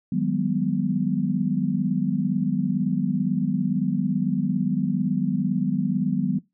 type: chord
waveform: sine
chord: G# minor seventh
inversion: second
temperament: equal with one note detuned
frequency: 155.56 / 185 / 202.8 / 246.9 Hz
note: D#3 / F#3 / G#3 / B3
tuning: 0 / 0 / -41 / 0 cents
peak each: -28 / -24 / -27 / -26 dBFS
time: 0.12-6.39 s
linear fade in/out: 5 ms
effects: noise-tail reverb RT60 0.2 s tail -20 dB re dry